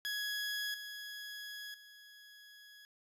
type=tone with level steps; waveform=20% pulse; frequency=1673 Hz; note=G#6; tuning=12 cents sharp; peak=-31 / -39 / -50 dBFS; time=0.05-2.85 s; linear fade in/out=0 ms; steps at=0.74 / 1.74 s; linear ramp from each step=2 ms; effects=resampled to 32000 Hz